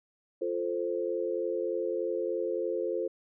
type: chord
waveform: sine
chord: F major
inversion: none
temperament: equal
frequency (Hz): 349.2 / 440 / 523.3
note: F4 / A4 / C5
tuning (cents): 0 / 0 / 0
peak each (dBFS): -33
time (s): 0.41-3.08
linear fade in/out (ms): 10
effects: none